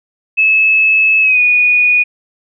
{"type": "tone with pitch glide", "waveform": "sine", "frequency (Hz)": [2598, 2464], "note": ["E7", "D#7"], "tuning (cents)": [-26, -17], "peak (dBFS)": -7, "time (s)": [0.37, 2.04], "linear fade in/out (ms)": 20, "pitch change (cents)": -91, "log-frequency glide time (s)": [1.21, 1.41], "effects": []}